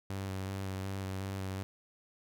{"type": "tone with vibrato", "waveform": "sawtooth", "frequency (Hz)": 96.2, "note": "G2", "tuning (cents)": -32, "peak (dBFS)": -32, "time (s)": [0.1, 1.63], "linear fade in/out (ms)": 0, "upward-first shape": "square", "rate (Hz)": 2.7, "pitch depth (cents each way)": 17, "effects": []}